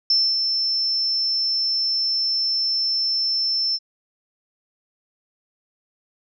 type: tone with ADSR envelope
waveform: sine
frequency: 5330 Hz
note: E8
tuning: 18 cents sharp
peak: -14 dBFS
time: 0.1-3.79 s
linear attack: 3 ms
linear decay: 250 ms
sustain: -5 dB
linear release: 44 ms
effects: none